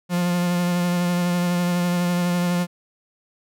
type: tone with vibrato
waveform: 45% pulse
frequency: 176 Hz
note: F3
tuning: 14 cents sharp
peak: -19 dBFS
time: 0.09-2.67 s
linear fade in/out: 50 ms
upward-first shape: sine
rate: 12 Hz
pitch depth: 18 cents each way
effects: none